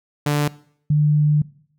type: tone pair in turn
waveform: sawtooth / sine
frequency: 146.83 / 149.48 Hz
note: D3 / D3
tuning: 0 / +31 cents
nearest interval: unison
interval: 31 cents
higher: second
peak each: -13 dBFS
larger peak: neither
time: 0.26-0.48 / 0.9-1.42 s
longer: second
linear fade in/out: 5 ms
effects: noise-tail reverb RT60 0.6 s tail -20 dB re dry